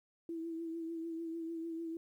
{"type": "tone with vibrato", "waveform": "sine", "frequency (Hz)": 329.9, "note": "E4", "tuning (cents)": 1, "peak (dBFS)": -38, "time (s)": [0.29, 1.97], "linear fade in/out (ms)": 2, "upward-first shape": "triangle", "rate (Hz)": 6.7, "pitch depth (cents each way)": 38, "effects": ["12-bit"]}